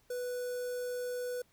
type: tone with notch filter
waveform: square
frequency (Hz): 493.9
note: B4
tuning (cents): 0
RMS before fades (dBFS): -37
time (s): 0.1-1.42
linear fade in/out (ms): 5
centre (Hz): 2700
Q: 0.55
effects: pink hiss -69 dBFS RMS until 1.52 s